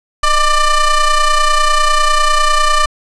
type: ring-modulated tone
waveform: 40% pulse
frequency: 598 Hz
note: D5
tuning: 31 cents sharp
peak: -5 dBFS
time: 0.23-2.86 s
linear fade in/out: 5 ms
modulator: 583 Hz
effects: resampled to 22050 Hz + 7-bit